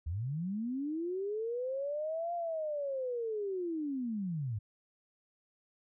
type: linear two-way sweep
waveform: sine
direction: up then down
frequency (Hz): 71.9 to 698.5 to 97.3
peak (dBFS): -33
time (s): 0.06-4.59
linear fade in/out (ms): 10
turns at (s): 2.34
effects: none